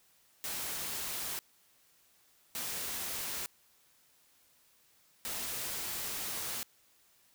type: noise bursts at uneven times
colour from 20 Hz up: white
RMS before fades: -38 dBFS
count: 3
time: 0.44-1.39 / 2.55-3.46 / 5.25-6.63 s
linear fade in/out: 0 ms
effects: white hiss -67 dBFS RMS until 7.34 s